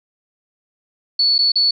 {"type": "tone with dropouts", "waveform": "sine", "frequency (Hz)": 4435, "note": "C#8", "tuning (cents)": 0, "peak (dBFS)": -12, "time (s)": [1.19, 1.71], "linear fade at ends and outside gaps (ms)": 5, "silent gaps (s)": [[1.382, 1.388], [1.52, 1.556]], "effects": []}